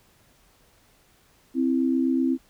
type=tone pair together; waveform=sine; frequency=261.6 / 329.6 Hz; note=C4 / E4; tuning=0 / 0 cents; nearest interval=major third; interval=400 cents; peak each=-21 / -25 dBFS; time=1.54-2.38 s; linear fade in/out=50 ms; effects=pink hiss -60 dBFS RMS until 2.49 s